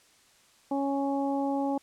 harmonic tone, 277.2 Hz, C#4, in tune, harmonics 1 / 2 / 3 / 4, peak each -28 / -33 / -32 / -46 dBFS, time 0.71-1.78 s, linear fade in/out 5 ms, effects white hiss -61 dBFS RMS until 1.82 s + low-pass 9000 Hz 12 dB/octave

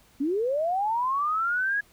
sine linear sweep, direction up, 261.6 to 1685 Hz, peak -23 dBFS, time 0.2-1.81 s, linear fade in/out 10 ms, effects pink hiss -59 dBFS RMS until 1.92 s

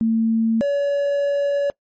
sine / triangle tone pair in turn, 225.2 / 567.5 Hz, A3 / C#5, +40 / +41 cents, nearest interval octave + major third, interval 1601 cents, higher second, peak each -15 dBFS, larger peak neither, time 0.01-0.61 / 0.61-1.7 s, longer second, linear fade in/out 0 ms, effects noise-tail reverb RT60 0.1 s tail -23 dB re dry + MP3 32 kbps

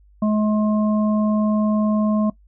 harmonic tone, 212.7 Hz, G#3, 42 cents sharp, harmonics 1 / 3 / 5, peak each -16 / -26 / -30 dBFS, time 0.22-2.3 s, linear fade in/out 5 ms, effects noise-tail reverb RT60 0.1 s tail -19 dB re dry + added 50 Hz sine -49 dBFS peak until 2.47 s

